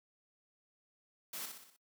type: noise with echo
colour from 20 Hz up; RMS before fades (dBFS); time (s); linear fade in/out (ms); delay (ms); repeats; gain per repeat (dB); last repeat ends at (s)
white; -43; 1.33-1.46; 5; 61; 5; -5; 1.765
effects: noise-tail reverb RT60 0.1 s tail -22 dB re dry + high-pass 200 Hz 12 dB/octave